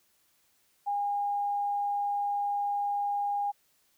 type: tone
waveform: sine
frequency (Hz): 813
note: G#5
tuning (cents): -37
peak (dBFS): -27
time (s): 0.86-3.52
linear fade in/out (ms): 20
effects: white hiss -69 dBFS RMS until 3.97 s